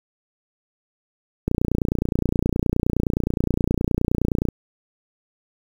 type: click train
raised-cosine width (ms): 3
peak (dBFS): -7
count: 90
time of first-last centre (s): 1.48-4.487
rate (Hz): 29.6
effects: 7-bit